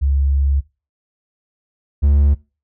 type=tone pair in turn; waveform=sine / triangle; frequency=69.3 / 71.54 Hz; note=C#2 / D2; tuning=0 / -45 cents; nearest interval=minor second; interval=55 cents; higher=second; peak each=-13 / -8 dBFS; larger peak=second; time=0.01-0.61 / 2.02-2.35 s; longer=first; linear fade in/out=20 ms; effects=noise-tail reverb RT60 0.3 s tail -21 dB re dry